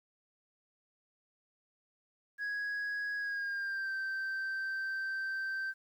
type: tone with pitch glide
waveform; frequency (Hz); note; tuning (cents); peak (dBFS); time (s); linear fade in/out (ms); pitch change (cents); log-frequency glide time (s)
sine; 1661.2 to 1558.9; G#6 to G6; 0 to -10; -31; 2.38-5.74; 50; -110; 3.17-3.94
effects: tanh soft clip ceiling -33 dBFS + 11-bit